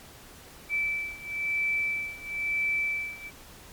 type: beating tone pair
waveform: sine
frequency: 2320 / 2321 Hz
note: D7 / D7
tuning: -22 / -21 cents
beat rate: 1 Hz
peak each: -31 / -29 dBFS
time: 0.69-3.31 s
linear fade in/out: 50 ms
effects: pink hiss -49 dBFS RMS until 3.72 s + MP3 96 kbps